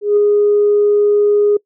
sine tone with ADSR envelope, 413.2 Hz, G#4, 9 cents flat, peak -6 dBFS, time 0.01-1.57 s, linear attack 160 ms, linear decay 5 ms, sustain -2 dB, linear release 5 ms, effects noise-tail reverb RT60 0.1 s tail -24 dB re dry + tanh soft clip ceiling -4 dBFS

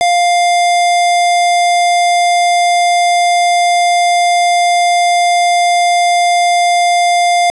square tone, 701 Hz, F5, 6 cents sharp, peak -9 dBFS, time 0.01-7.5 s, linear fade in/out 0 ms, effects resampled to 24000 Hz + 8-bit

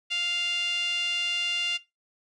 5% pulse tone with band-pass filter, 698.5 Hz, F5, in tune, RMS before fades -28 dBFS, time 0.1-1.78 s, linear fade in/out 20 ms, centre 2800 Hz, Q 5, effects noise-tail reverb RT60 0.2 s tail -17 dB re dry + resampled to 22050 Hz

